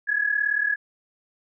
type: tone pair together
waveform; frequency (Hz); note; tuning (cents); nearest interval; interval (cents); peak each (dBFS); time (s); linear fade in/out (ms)
sine; 1661.2 / 1699; G#6 / G#6; 0 / +39; unison; 39; -24 / -23; 0.07-0.76; 20
effects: none